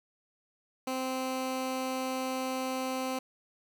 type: tone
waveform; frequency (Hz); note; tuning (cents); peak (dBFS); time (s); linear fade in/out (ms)
15% pulse; 260; C4; -11; -25; 0.87-3.19; 5
effects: none